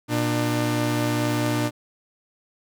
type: tone pair together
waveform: sawtooth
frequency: 118.9 / 299.6 Hz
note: A#2 / D4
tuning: +35 / +35 cents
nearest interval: octave + major third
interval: 1600 cents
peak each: -20 / -20 dBFS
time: 0.08-1.71 s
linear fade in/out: 50 ms
effects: none